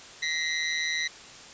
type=ring-modulated tone; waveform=25% pulse; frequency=1975.5 Hz; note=B6; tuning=in tune; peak=-20 dBFS; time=0.22-1.08 s; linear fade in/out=10 ms; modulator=79.5 Hz; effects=white hiss -46 dBFS RMS until 1.53 s + resampled to 16000 Hz